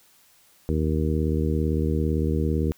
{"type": "harmonic tone", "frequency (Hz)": 77.78, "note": "D#2", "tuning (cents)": 0, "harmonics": [1, 2, 3, 4, 5, 6], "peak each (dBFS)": [-24, -27, -29, -30, -31, -32], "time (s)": [0.69, 2.72], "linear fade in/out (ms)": 0, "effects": ["white hiss -58 dBFS RMS until 2.77 s"]}